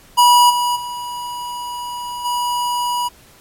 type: tone with level steps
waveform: square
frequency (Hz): 972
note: B5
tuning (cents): -28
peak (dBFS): -8 / -16 / -25 / -18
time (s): 0.17-3.09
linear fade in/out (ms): 20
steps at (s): 0.49 / 0.75 / 2.24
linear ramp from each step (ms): 20
effects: pink hiss -47 dBFS RMS until 3.4 s + MP3 64 kbps